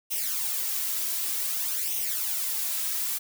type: noise with flanger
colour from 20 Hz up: blue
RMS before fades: -29 dBFS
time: 0.1-3.19 s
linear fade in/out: 20 ms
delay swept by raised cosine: 0.33 to 3.13 ms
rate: 0.54 Hz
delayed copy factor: +0.65
effects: none